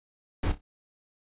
brown noise with echo, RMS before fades -25 dBFS, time 0.43-0.52 s, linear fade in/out 5 ms, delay 30 ms, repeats 3, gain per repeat -12 dB, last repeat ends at 0.61 s, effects resampled to 8000 Hz

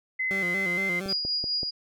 sine tone with pitch glide, 2043 to 2076 Hz, C7 to C7, -42 to -14 cents, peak -25 dBFS, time 0.19-1 s, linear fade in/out 10 ms, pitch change +28 cents, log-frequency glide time 0.57-0.88 s
20% pulse tone with vibrato, 185 Hz, F#3, in tune, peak -27 dBFS, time 0.31-1.13 s, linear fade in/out 0 ms, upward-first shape square, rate 4.3 Hz, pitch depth 81 cents each way
click train, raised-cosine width 2 ms, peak -23 dBFS, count 4, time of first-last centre 1.06-1.631 s, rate 5.25 Hz
sine tone with tremolo, 4876 Hz, D#8, 36 cents flat, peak -24 dBFS, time 1.08-1.71 s, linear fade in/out 20 ms, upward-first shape sine, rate 4.8 Hz, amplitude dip 40%
effects none

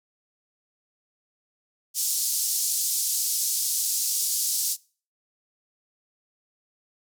pink band-pass noise, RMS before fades -26 dBFS, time 1.94-4.77 s, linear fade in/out 50 ms, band 5300 to 15000 Hz, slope 24 dB/octave, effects noise-tail reverb RT60 0.4 s tail -23 dB re dry

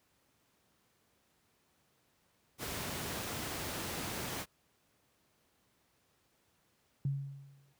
pink noise, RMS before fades -39 dBFS, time 2.58-4.46 s, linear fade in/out 50 ms
sine tone with exponential decay, 138.59 Hz, C#3, in tune, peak -28 dBFS, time 7.05-7.74 s, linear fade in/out 2 ms, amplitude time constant 150 ms
effects pink hiss -73 dBFS RMS until 7.79 s + high-pass 80 Hz 12 dB/octave

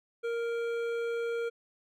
sine tone with hard clipping, 466.2 Hz, A#4, in tune, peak -32 dBFS, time 0.23-1.5 s, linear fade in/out 20 ms, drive 11 dB, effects none

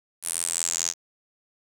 sawtooth tone with band-pass filter sweep, 84.5 Hz, E2, 43 cents sharp, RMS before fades -28 dBFS, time 0.22-0.94 s, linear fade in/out 50 ms, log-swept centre 10000 to 6400 Hz, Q 6.5, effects 8-bit

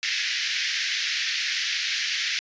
pink band-pass noise, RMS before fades -27 dBFS, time 0.03-2.39 s, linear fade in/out 0 ms, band 1700 to 5900 Hz, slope 48 dB/octave, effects resampled to 16000 Hz

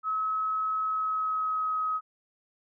sine tone with pitch glide, 1285 to 1268 Hz, E6 to D#6, -45 to +32 cents, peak -26 dBFS, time 0.03-2.01 s, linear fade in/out 50 ms, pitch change -23 cents, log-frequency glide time 0.83-1.79 s, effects none

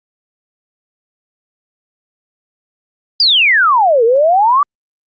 sine exponential two-way sweep, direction down then up, 4978 to 442.6 to 1186 Hz, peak -7 dBFS, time 3.2-4.63 s, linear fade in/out 2 ms, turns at 4.04 s, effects Opus 48 kbps

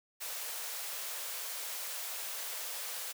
white high-pass noise, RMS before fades -40 dBFS, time 0.2-3.13 s, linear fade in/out 20 ms, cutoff 450 Hz, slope 48 dB/octave, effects none

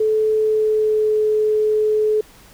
sine tone with pitch glide, 433.7 to 428.5 Hz, A4 to A4, -25 to -46 cents, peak -14 dBFS, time 0-2.21 s, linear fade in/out 5 ms, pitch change -21 cents, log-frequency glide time 0.35-1.18 s, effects pink hiss -47 dBFS RMS until 2.53 s

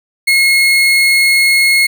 35% pulse tone, 2164 Hz, C#7, 42 cents flat, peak -6 dBFS, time 0.27-1.87 s, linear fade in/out 10 ms, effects none

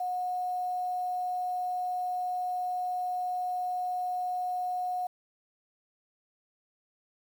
sine tone with quantisation, 727 Hz, F#5, 31 cents flat, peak -29 dBFS, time 0-5.07 s, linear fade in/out 5 ms, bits 9, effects none

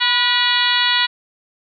harmonic tone with a mistuned harmonic, 484.8 Hz, B4, 32 cents flat, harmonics 2 / 3 / 4 / 5 / 6 / 7 / 8 / 9, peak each -23 / -23 / -20 / -26 / -22 / -21 / -21 / -24 dBFS, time 0-1.07 s, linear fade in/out 20 ms, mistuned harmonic 2, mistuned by +31 cents, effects none

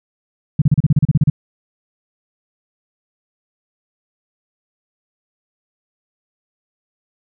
sine tone bursts, 147.4 Hz, D3, 7 cents sharp, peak -7 dBFS, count 12, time 0.59-1.3 s, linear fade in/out 5 ms, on 28 ms, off 34 ms, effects none

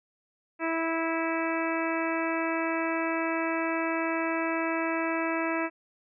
harmonic tone, 327.4 Hz, E4, 12 cents flat, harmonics 1 / 2 / 3 / 4 / 5 / 6 / 7 / 8, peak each -30 / -33 / -35 / -36 / -37 / -38 / -38 / -39 dBFS, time 0.59-5.7 s, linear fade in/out 50 ms, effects none

